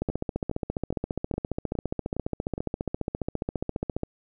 two click trains, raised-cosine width 2 ms, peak -14 / -17 dBFS, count 60 / 7, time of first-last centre 0.02-4.034 / 0.1-2.579 s, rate 14.7 / 2.42 Hz, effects none

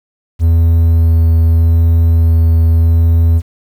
triangle tone with vibrato, 82.41 Hz, E2, in tune, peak -4 dBFS, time 0.39-3.42 s, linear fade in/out 50 ms, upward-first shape sine, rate 0.82 Hz, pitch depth 11 cents each way, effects 7-bit

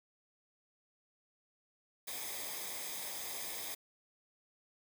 white noise with comb filter, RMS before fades -42 dBFS, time 2.07-3.75 s, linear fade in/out 10 ms, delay 0.7 ms, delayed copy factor -0.65, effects none

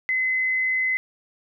sine tone, 2039 Hz, C7, 45 cents flat, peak -20 dBFS, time 0.09-0.97 s, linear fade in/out 0 ms, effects none

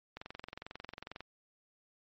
click train, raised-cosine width 0.3 ms, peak -27 dBFS, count 24, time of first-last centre 0.17-1.206 s, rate 22.2 Hz, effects MP3 32 kbps

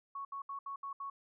sine tone bursts, 1108.7 Hz, C#6, in tune, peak -39 dBFS, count 6, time 0.15-1.1 s, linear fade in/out 5 ms, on 100 ms, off 70 ms, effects none

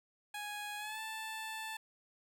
15% pulse tone with pitch glide, 830.6 to 880 Hz, G#5 to A5, 0 to 0 cents, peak -34 dBFS, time 0.34-1.77 s, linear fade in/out 5 ms, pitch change +100 cents, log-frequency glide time 0.77-1 s, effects none

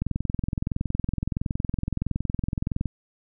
click train, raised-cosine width 5 ms, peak -13 dBFS, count 62, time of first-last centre 0.02-2.857 s, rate 21.5 Hz, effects none

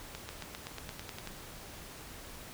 accelerating click train, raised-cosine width 0.2 ms, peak -23 dBFS, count 11, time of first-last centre 0.15-1.274 s, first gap 140 ms, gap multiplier 0.95, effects pink hiss -48 dBFS RMS until 2.53 s

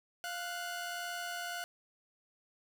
sawtooth tone pair together, 699.2 / 1480 Hz, F5 / F#6, +2 / 0 cents, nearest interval octave + minor second, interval 1298 cents, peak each -37 / -37 dBFS, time 0.24-1.64 s, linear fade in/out 0 ms, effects none

